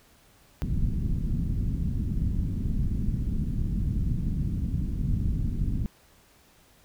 pink low-pass noise, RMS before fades -27 dBFS, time 0.62-5.86 s, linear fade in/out 0 ms, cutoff 220 Hz, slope 24 dB/octave, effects pink hiss -59 dBFS RMS until 6.84 s

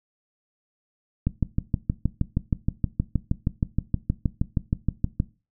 click train, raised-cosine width 5 ms, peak -9 dBFS, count 26, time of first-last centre 1.27-5.201 s, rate 6.36 Hz, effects noise-tail reverb RT60 0.3 s tail -18 dB re dry

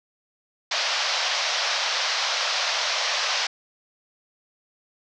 white band-pass noise, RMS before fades -25 dBFS, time 0.71-3.47 s, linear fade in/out 5 ms, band 540 to 5700 Hz, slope 48 dB/octave, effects none

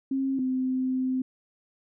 sine tone pair in turn, 268.5 / 258.4 Hz, C4 / C4, +45 / -21 cents, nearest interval minor second, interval 66 cents, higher first, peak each -24 dBFS, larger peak neither, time 0.11-0.39 / 0.39-1.22 s, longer second, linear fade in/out 5 ms, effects none

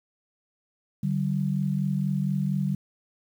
sine tone pair together, 146.83 / 191.1 Hz, D3 / G3, 0 / -44 cents, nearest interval perfect fourth, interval 456 cents, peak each -26 dBFS, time 1.03-2.75 s, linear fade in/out 5 ms, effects 9-bit

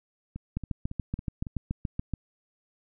two click trains, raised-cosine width 5 ms, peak -24 / -17 dBFS, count 5 / 12, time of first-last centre 0.36-1.468 / 0.57-2.137 s, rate 3.61 / 7.02 Hz, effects none

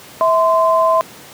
sine tone pair together, 651 / 1033.4 Hz, E5 / C6, -22 / -22 cents, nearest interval minor sixth, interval 800 cents, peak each -13 dBFS, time 0.21-1.01 s, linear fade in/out 0 ms, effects pink hiss -38 dBFS RMS until 1.33 s + high-pass 150 Hz 12 dB/octave

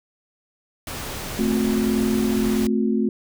pink noise, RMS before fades -31 dBFS, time 0.87-2.67 s, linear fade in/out 2 ms
sine chord, F# diminished, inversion first, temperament equal with one note detuned, 220 / 261.6 / 361.3 Hz, A3 / C4 / F#4, 0 / 0 / -41 cents, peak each -20 / -24 / -25 dBFS, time 1.39-3.09 s, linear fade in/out 2 ms
effects none

